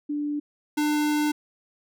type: tone pair in turn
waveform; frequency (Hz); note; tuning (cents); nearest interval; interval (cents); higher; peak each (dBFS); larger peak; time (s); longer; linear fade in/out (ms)
sine / square; 293.7 / 299; D4 / D4; 0 / +31; unison; 31; second; -25 / -22; second; 0.09-0.4 / 0.77-1.32; second; 10
effects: none